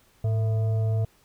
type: tone with frequency modulation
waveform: sine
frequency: 108.2 Hz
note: A2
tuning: 29 cents flat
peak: -21 dBFS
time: 0.24-1.05 s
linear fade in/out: 5 ms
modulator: 559 Hz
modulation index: 0.31
effects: pink hiss -61 dBFS RMS until 1.24 s